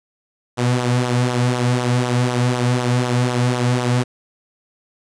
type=tone with flanger; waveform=sawtooth; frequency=123.47 Hz; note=B2; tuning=in tune; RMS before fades=-18 dBFS; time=0.57-4.04 s; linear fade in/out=20 ms; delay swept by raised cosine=0.41 to 3.11 ms; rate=4 Hz; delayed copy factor=-0.6; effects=resampled to 22050 Hz + 8-bit